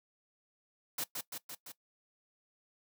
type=noise with echo; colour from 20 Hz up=white; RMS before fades=-36 dBFS; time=0.98-1.04 s; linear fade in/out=5 ms; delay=170 ms; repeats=4; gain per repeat=-3 dB; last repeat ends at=1.72 s; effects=noise-tail reverb RT60 0.1 s tail -18 dB re dry + high-pass 100 Hz 12 dB/octave